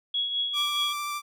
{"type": "tone with tremolo", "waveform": "sine", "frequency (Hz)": 3339, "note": "G#7", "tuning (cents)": 9, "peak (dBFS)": -23, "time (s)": [0.14, 0.93], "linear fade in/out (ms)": 5, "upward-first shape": "triangle", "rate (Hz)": 4.8, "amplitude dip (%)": 55}
{"type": "tone with vibrato", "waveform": "sawtooth", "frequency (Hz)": 1174.7, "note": "D6", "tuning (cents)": 0, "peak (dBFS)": -26, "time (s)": [0.53, 1.22], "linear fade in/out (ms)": 50, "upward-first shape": "sine", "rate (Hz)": 13, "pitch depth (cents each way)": 11}
{"effects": []}